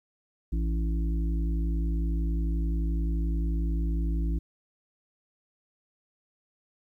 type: harmonic tone with a mistuned harmonic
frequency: 55.9 Hz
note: A1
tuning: 28 cents sharp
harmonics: 1 / 3 / 5 / 6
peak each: -25 / -35 / -39 / -41 dBFS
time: 0.52-4.39 s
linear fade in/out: 10 ms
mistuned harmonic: 6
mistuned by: -24 cents
effects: 11-bit